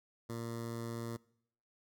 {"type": "tone with notch filter", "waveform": "15% pulse", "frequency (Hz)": 116.2, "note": "A#2", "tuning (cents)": -5, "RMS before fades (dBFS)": -41, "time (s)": [0.29, 1.17], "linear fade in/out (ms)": 10, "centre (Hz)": 2600, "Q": 1.3, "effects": ["noise-tail reverb RT60 0.7 s tail -23 dB re dry"]}